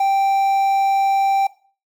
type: tone with quantisation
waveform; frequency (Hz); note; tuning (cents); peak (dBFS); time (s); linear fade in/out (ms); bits
triangle; 784; G5; 0; -12; 0-1.47; 5; 7
effects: noise-tail reverb RT60 0.4 s tail -18 dB re dry